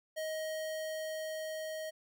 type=tone with level ramp; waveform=square; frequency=629 Hz; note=D#5; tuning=19 cents sharp; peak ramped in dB=-36 to -39 dBFS; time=0.16-1.91 s; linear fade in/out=20 ms; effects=none